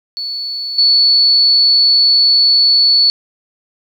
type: tone with level steps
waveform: sine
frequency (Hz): 4435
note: C#8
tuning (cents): 0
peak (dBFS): -19 / -7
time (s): 0.17-3.1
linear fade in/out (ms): 0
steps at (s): 0.78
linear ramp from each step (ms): 5
effects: 8-bit